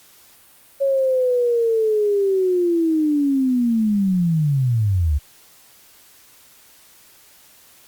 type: linear sweep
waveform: sine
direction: down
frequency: 554.4 to 67.7 Hz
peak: -15 dBFS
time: 0.8-5.19 s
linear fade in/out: 20 ms
effects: white hiss -50 dBFS RMS until 7.87 s + Opus 48 kbps